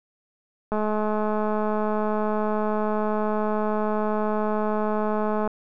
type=click train; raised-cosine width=1 ms; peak=-13 dBFS; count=1014; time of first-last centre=0.72-5.476 s; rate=213 Hz; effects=none